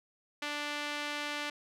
sawtooth tone with band-pass filter, 293.7 Hz, D4, in tune, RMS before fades -37 dBFS, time 0.42-1.5 s, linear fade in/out 5 ms, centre 2600 Hz, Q 0.95, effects none

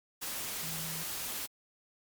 sine tone in noise, 161.4 Hz, E3, 36 cents flat, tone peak -43 dBFS, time 0.62-1.04 s, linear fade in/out 20 ms, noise white, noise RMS -38 dBFS, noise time 0.21-1.47 s, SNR -8 dB, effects Opus 48 kbps

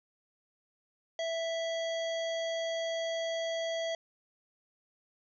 harmonic tone, 659.3 Hz, E5, in tune, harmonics 1 / 3 / 5 / 7 / 9 / 10, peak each -32 / -42 / -41 / -50 / -52 / -53 dBFS, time 1.19-3.95 s, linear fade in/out 2 ms, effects none

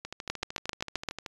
two click trains, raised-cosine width 0.2 ms, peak -20 / -12 dBFS, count 17 / 7, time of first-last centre 0.05-1.262 / 0.3-1.087 s, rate 13.2 / 7.62 Hz, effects resampled to 24000 Hz

